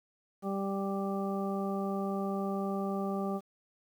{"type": "harmonic tone", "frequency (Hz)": 196.2, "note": "G3", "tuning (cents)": 2, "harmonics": [1, 2, 3, 4, 6], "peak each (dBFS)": [-33, -37, -40, -40, -42], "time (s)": [0.42, 3.41], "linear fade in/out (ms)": 50, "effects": ["10-bit"]}